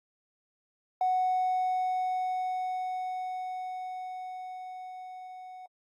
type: tone with level ramp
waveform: triangle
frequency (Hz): 740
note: F#5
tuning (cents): 0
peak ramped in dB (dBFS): -20 to -41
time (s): 1.01-5.66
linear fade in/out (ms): 2
effects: tanh soft clip ceiling -21 dBFS + AAC 64 kbps